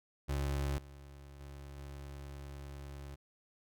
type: tone with level steps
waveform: 30% pulse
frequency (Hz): 70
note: C#2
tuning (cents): +18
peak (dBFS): -30 / -48 / -44 / -42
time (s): 0.28-3.16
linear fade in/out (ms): 20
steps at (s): 0.78 / 1.4 / 1.77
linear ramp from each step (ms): 2
effects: none